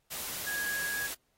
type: tone in noise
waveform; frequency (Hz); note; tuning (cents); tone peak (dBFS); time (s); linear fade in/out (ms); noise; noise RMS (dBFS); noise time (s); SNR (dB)
sine; 1656; G#6; -5; -32; 0.46-1.08; 20; white; -38; 0.1-1.15; +3
effects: pink hiss -75 dBFS RMS until 1.37 s + AAC 48 kbps